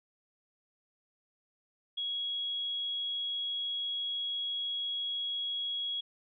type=tone; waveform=sine; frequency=3322 Hz; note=G#7; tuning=in tune; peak=-32 dBFS; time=1.97-6.01 s; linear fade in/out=10 ms; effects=none